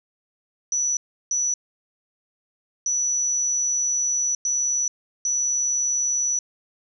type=tone bursts at uneven times; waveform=sine; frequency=5920 Hz; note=F#8; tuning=in tune; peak=-20 dBFS; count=5; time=0.72-0.97 / 1.31-1.54 / 2.86-4.35 / 4.45-4.88 / 5.25-6.39 s; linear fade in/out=2 ms; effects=none